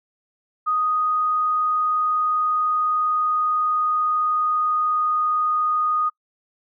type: tone with pitch glide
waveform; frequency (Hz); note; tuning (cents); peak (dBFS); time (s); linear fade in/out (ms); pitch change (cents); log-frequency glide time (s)
sine; 1244.5 to 1236.6; D#6 to D#6; 0 to -11; -18; 0.66-6.1; 20; -11; 0.9-5.69
effects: noise-tail reverb RT60 0.1 s tail -24 dB re dry